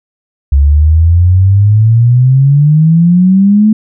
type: exponential sweep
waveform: sine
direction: up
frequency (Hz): 68.2 to 219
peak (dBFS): -3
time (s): 0.52-3.73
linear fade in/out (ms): 5
effects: none